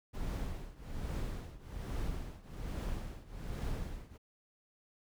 brown noise with tremolo, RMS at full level -36 dBFS, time 0.13-4.18 s, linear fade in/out 20 ms, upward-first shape triangle, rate 1.2 Hz, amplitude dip 90%, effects none

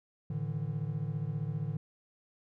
triangle chord, A suspended fourth, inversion none, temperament equal with one note detuned, 110 / 146.83 / 161.89 Hz, A2 / D3 / E3, 0 / 0 / -31 cents, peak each -36 / -33 / -36 dBFS, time 0.3-1.77 s, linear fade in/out 5 ms, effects none

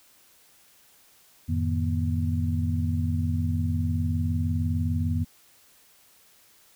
sine tone cluster, 88.4 / 108.2 / 155 / 240.6 Hz, F2 / A2 / D#3 / B3, +22 / -29 / -6 / -45 cents, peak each -25 / -33 / -31 / -30 dBFS, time 1.48-5.25 s, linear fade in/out 20 ms, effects white hiss -58 dBFS RMS until 6.75 s

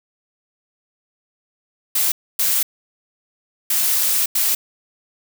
blue noise bursts at uneven times, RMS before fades -18 dBFS, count 4, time 1.95-2.12 / 2.39-2.63 / 3.7-4.26 / 4.35-4.55 s, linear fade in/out 5 ms, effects none

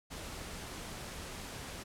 pink noise, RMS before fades -44 dBFS, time 0.1-1.84 s, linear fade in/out 20 ms, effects low-pass 11000 Hz 12 dB/octave

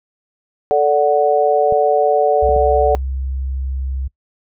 sine chord, D major, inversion second, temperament equal with one note detuned, 440 / 583.3 / 740 Hz, A4 / D5 / F#5, 0 / -12 / 0 cents, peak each -15 dBFS, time 0.71-2.95 s, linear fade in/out 0 ms
clicks, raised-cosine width 5 ms, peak -18 dBFS, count 3, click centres 1.724 / 2.491 / 2.563 s
sine tone, 66.2 Hz, C2, 21 cents sharp, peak -19 dBFS, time 2.42-4.08 s, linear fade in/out 10 ms
effects noise-tail reverb RT60 0.1 s tail -22 dB re dry

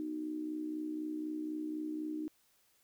sine tone with amplitude modulation, 307.3 Hz, D#4, 21 cents flat, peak -33 dBFS, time 0-2.28 s, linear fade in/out 0 ms, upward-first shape sine, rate 64 Hz, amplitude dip 65%, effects white hiss -71 dBFS RMS until 2.83 s

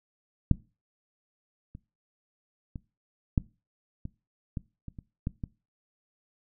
clicks, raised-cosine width 5 ms, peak -7 / -30 / -25 / -10 / -24 / -20 / -27 / -29 / -17 / -21 dBFS, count 10, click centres 0.513 / 1.751 / 2.758 / 3.378 / 4.054 / 4.572 / 4.883 / 4.988 / 5.271 / 5.438 s, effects noise-tail reverb RT60 0.3 s tail -21 dB re dry

